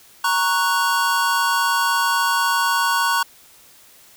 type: chord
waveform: square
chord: F# major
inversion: first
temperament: equal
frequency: 932.3 / 1108.7 / 1480 Hz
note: A#5 / C#6 / F#6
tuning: 0 / 0 / 0 cents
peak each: -22 dBFS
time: 0.24-3.23 s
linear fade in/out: 5 ms
effects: white hiss -49 dBFS RMS until 4.16 s